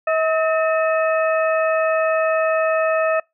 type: harmonic tone with a mistuned harmonic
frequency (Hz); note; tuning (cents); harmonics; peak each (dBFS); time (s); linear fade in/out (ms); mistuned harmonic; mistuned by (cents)
640; D#5; +49; 1 / 2 / 3 / 4; -17 / -23 / -27 / -29; 0.07-3.2; 5; 3; -100
effects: noise-tail reverb RT60 0.2 s tail -26 dB re dry